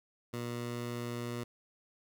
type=tone; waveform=15% pulse; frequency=119.9 Hz; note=A#2; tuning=49 cents sharp; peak=-30 dBFS; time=0.33-1.44 s; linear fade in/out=10 ms; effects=none